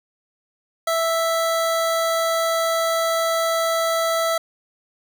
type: tone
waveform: 25% pulse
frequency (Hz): 659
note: E5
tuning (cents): -1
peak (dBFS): -15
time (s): 0.87-4.38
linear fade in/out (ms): 5
effects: none